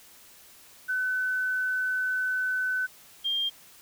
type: tone pair in turn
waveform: sine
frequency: 1510 / 3200 Hz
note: F#6 / G7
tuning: +35 / +35 cents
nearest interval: octave + minor second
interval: 1300 cents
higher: second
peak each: -25 dBFS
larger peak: neither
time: 0.88-2.87 / 3.24-3.5 s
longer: first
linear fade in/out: 20 ms
effects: white hiss -53 dBFS RMS until 3.81 s